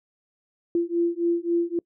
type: beating tone pair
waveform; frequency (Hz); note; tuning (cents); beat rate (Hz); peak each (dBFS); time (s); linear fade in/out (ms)
sine; 340 / 343.7; F4 / F4; -46 / -28; 3.7; -24; 0.75-1.79; 2
effects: noise-tail reverb RT60 0.1 s tail -26 dB re dry